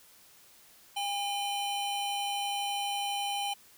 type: tone pair together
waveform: square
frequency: 807 / 3047 Hz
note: G#5 / G7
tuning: -50 / -50 cents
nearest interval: octave + major seventh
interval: 2300 cents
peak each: -33 / -36 dBFS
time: 0.96-3.54 s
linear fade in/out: 10 ms
effects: white hiss -58 dBFS RMS until 3.77 s